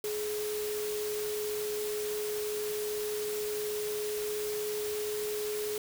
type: tone in noise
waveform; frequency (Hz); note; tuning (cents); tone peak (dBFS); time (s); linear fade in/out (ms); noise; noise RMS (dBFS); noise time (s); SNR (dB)
sine; 421.8; G#4; +27; -32; 0.04-5.78; 2; white; -40; 0.04-5.78; +5
effects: none